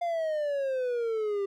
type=exponential sweep; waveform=triangle; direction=down; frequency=701 to 392 Hz; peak=-25 dBFS; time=0.01-1.46 s; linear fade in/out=10 ms; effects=none